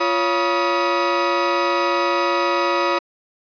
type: tone cluster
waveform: 35% pulse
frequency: 347.2 / 559 / 969 / 1259 Hz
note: F4 / C#5 / B5 / D#6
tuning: -10 / +14 / -33 / +20 cents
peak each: -21 dBFS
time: 0-2.99 s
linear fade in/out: 10 ms
effects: resampled to 11025 Hz + 8-bit